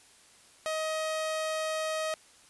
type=tone; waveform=sawtooth; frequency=630 Hz; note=D#5; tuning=21 cents sharp; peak=-26 dBFS; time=0.66-2.14 s; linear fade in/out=0 ms; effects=white hiss -58 dBFS RMS until 2.49 s + resampled to 24000 Hz